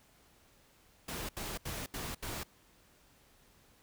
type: noise bursts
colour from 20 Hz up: pink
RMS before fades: -40 dBFS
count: 5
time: 1.08-2.434 s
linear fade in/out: 5 ms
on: 210 ms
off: 76 ms
effects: pink hiss -65 dBFS RMS until 3.82 s